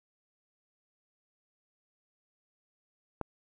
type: click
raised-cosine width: 1 ms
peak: -19 dBFS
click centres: 3.213 s
effects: none